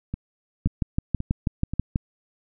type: two click trains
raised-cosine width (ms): 5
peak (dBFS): -16 / -9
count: 4 / 9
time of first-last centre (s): 0.14-1.736 / 0.66-1.959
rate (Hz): 1.88 / 6.16
effects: none